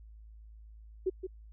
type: tone with echo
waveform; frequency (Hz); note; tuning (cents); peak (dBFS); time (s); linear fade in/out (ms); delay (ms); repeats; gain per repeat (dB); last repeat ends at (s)
sine; 374.5; F#4; +21; -26; 1.06-1.1; 10; 170; 1; -8; 1.27
effects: added 54 Hz sine -49 dBFS peak until 1.52 s